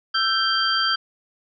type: tone cluster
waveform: sine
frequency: 1333 / 1560 / 3175 / 4704 Hz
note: E6 / G6 / G7 / D8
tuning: +19 / -9 / +21 / +2 cents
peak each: -24 dBFS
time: 0.14-0.96 s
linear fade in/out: 10 ms
effects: none